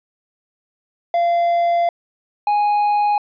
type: tone pair in turn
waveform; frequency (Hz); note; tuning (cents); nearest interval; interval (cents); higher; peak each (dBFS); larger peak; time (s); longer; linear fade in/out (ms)
triangle; 688 / 828.9; F5 / G#5; -26 / -4; minor third; 322; second; -12; neither; 1.14-1.89 / 2.47-3.18; first; 2
effects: resampled to 11025 Hz